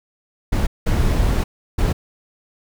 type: noise bursts at uneven times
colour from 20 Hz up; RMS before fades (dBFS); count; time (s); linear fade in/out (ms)
brown; -17; 3; 0.52-0.67 / 0.86-1.44 / 1.78-1.93; 10
effects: none